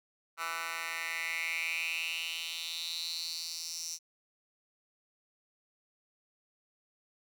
10% pulse tone with high-pass filter sweep, 165.6 Hz, E3, 8 cents sharp, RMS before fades -37 dBFS, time 0.37-3.99 s, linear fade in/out 50 ms, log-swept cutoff 1400 to 5800 Hz, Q 5.5, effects none

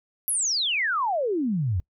sine exponential sweep, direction down, 11770 to 82.41 Hz, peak -22 dBFS, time 0.28-1.8 s, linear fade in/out 0 ms, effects noise-tail reverb RT60 0.1 s tail -24 dB re dry

